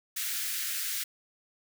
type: high-pass noise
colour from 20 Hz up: white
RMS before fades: -33 dBFS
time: 0.16-1.04 s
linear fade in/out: 10 ms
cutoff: 1400 Hz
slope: 48 dB/octave
effects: none